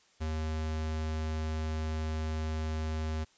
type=tone; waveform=square; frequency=78.5 Hz; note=D#2; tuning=16 cents sharp; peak=-32 dBFS; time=0.2-3.25 s; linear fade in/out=20 ms; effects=white hiss -65 dBFS RMS until 3.37 s + resampled to 16000 Hz